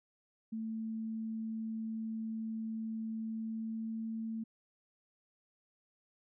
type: tone with pitch glide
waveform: sine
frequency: 222.2 to 223.7 Hz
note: A3 to A3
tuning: +17 to +29 cents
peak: -36 dBFS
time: 0.52-4.44 s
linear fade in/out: 10 ms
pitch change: +12 cents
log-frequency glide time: 3.26-4.06 s
effects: none